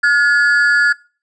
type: ring-modulated tone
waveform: triangle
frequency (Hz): 1568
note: G6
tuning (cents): 0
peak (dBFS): -4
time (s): 0.03-0.93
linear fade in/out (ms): 10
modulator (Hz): 138
effects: noise-tail reverb RT60 0.4 s tail -25 dB re dry + resampled to 22050 Hz